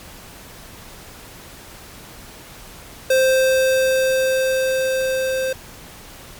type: tone with level ramp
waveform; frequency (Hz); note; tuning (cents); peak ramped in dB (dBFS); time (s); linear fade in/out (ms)
square; 523.3; C5; 0; -13 to -20; 3.1-5.53; 5
effects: pink hiss -40 dBFS RMS until 6.39 s + MP3 96 kbps